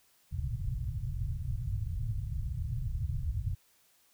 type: low-pass noise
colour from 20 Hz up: white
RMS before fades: -34 dBFS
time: 0.31-3.55 s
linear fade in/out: 10 ms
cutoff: 130 Hz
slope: 48 dB/octave
effects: white hiss -67 dBFS RMS until 4.13 s